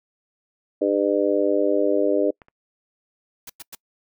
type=harmonic tone; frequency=100.5 Hz; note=G2; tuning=44 cents sharp; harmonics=3 / 4 / 5 / 6; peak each=-23 / -23 / -23 / -23 dBFS; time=0.81-2.31 s; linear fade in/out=10 ms
type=clicks; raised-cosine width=0.5 ms; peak=-29 / -36 dBFS; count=2; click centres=2.418 / 2.484 s
type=noise bursts; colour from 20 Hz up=white; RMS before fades=-37 dBFS; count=3; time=3.47-3.751 s; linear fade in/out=5 ms; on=27 ms; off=100 ms
effects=noise-tail reverb RT60 0.1 s tail -26 dB re dry